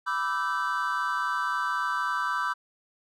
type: chord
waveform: triangle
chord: E minor seventh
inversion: second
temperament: equal with one note detuned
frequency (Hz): 987.8 / 1174.7 / 1318.5 / 1544.6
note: B5 / D6 / E6 / G6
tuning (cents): 0 / 0 / 0 / -26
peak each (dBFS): -30 / -29 / -31 / -29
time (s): 0.06-2.54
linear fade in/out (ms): 20
effects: none